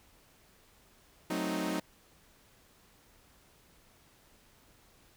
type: chord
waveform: sawtooth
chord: F# diminished seventh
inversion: none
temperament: equal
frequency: 185 / 220 / 261.6 / 311.1 Hz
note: F#3 / A3 / C4 / Eb4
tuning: 0 / 0 / 0 / 0 cents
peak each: -33 / -36 / -35 / -31 dBFS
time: 1.3-1.8 s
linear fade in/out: 5 ms
effects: pink hiss -63 dBFS RMS until 5.16 s